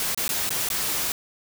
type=noise with dropouts; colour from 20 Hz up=white; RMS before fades=-26 dBFS; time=0-1.12 s; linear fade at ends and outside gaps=1 ms; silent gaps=0.147-0.175 / 0.28-0.291 / 0.492-0.505 / 0.688-0.701 s; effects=none